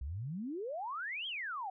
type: exponential two-way sweep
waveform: sine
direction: up then down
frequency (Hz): 60.5 to 3322 to 730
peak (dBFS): -37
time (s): 0.01-1.7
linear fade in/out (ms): 5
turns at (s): 1.27
effects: none